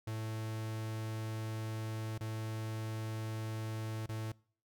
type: tone with dropouts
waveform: 45% pulse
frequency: 110 Hz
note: A2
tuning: in tune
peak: -37 dBFS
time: 0.07-4.32 s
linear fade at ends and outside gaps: 5 ms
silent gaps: 2.18-2.207 / 4.062-4.09 s
effects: noise-tail reverb RT60 0.5 s tail -24 dB re dry